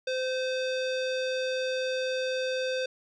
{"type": "tone with low-pass filter", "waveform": "square", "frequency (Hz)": 516, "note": "C5", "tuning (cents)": -24, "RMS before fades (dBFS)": -30, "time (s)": [0.07, 2.86], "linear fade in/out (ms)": 5, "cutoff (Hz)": 4300, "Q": 2.1, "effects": []}